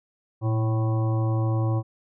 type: harmonic tone with a mistuned harmonic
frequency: 110 Hz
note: A2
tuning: in tune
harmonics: 1 / 3 / 5 / 7 / 9 / 10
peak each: -21 / -31 / -35 / -38 / -40 / -41 dBFS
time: 0.41-1.83 s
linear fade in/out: 50 ms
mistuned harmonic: 1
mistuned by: +62 cents
effects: none